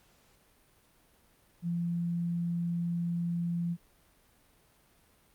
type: tone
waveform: sine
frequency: 171.4 Hz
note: F3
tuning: 32 cents flat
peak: -29 dBFS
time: 1.62-3.77 s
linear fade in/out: 50 ms
effects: pink hiss -65 dBFS RMS until 5.34 s + Opus 48 kbps